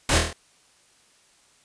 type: noise with echo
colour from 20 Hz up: pink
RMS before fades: -21 dBFS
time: 0.09-0.18 s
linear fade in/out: 2 ms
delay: 25 ms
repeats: 6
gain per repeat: -3 dB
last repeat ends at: 0.33 s
effects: white hiss -59 dBFS RMS until 1.64 s + resampled to 22050 Hz